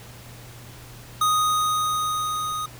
square tone with level ramp, 1244.5 Hz, D#6, in tune, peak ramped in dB -18 to -27 dBFS, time 1.21-2.66 s, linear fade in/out 5 ms, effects added 120 Hz sine -43 dBFS peak until 2.79 s + pink hiss -45 dBFS RMS until 2.79 s

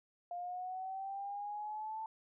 sine linear sweep, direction up, 698.5 to 887 Hz, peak -39 dBFS, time 0.31-2.06 s, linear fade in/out 2 ms, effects none

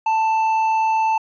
sine tone with hard clipping, 884 Hz, A5, 8 cents sharp, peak -17 dBFS, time 0.06-1.18 s, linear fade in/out 5 ms, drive 5 dB, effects resampled to 16000 Hz

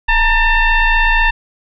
sine tone with frequency modulation, 880 Hz, A5, in tune, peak -9 dBFS, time 0.08-1.31 s, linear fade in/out 10 ms, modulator 908 Hz, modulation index 2, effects none

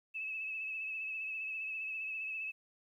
sine tone with vibrato, 2601 Hz, E7, 24 cents flat, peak -37 dBFS, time 0.14-2.52 s, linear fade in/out 20 ms, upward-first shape sine, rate 15 Hz, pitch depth 35 cents each way, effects 12-bit

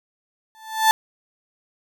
35% pulse tone with exponential growth, 880 Hz, A5, in tune, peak -8 dBFS, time 0.55-0.91 s, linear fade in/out 0 ms, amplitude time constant 78 ms, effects none

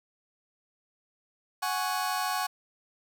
sawtooth chord, F# suspended second, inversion none, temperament just, 740 / 832.5 / 1110 Hz, F#5 / G#5 / C#6, 0 / +4 / +2 cents, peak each -28 / -29 / -28 dBFS, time 1.62-2.47 s, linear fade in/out 10 ms, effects none

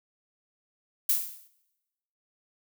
violet noise with exponential decay, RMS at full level -21 dBFS, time 1.09-1.48 s, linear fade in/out 5 ms, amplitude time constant 84 ms, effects noise-tail reverb RT60 1.0 s tail -21 dB re dry

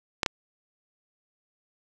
clicks, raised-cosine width 0.2 ms, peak -6 dBFS, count 2, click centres 0.232 / 0.262 s, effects none

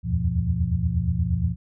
sine tone cluster, 74.7 / 83.2 / 91.6 / 119.1 / 171.5 Hz, D2 / E2 / F#2 / A#2 / F3, +30 / +17 / -17 / +38 / -31 cents, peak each -27 dBFS, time 0.03-1.56 s, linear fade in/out 50 ms, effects none

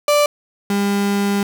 35% pulse tone pair in turn, 587.3 / 201 Hz, D5 / G3, 0 / +44 cents, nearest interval octave + perfect fifth, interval 1856 cents, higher first, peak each -10 / -14 dBFS, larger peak first, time 0.08-0.26 / 0.7-1.43 s, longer second, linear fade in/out 2 ms, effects none

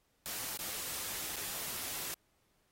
white noise with dropouts, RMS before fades -40 dBFS, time 0.26-2.14 s, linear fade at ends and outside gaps 0 ms, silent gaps 0.573-0.591 / 1.359-1.365 s, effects pink hiss -75 dBFS RMS until 2.71 s + AAC 48 kbps

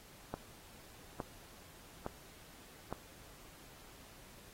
click train, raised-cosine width 1 ms, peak -24 dBFS, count 4, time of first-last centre 0.34-2.926 s, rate 1.16 Hz, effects pink hiss -58 dBFS RMS until 4.53 s + AAC 48 kbps

